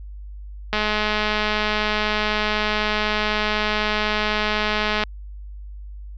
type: click train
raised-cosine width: 0.3 ms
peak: -6 dBFS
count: 914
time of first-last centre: 0.73-5.037 s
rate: 212 Hz
effects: added 50 Hz sine -33 dBFS peak until 6.17 s + resampled to 16000 Hz